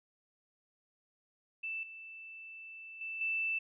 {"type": "tone with level steps", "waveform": "sine", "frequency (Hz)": 2650, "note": "E7", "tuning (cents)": 9, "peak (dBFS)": [-36, -46, -38, -31], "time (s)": [1.63, 3.59], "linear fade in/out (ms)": 10, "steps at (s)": [1.83, 3.01, 3.21], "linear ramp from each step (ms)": 2, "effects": []}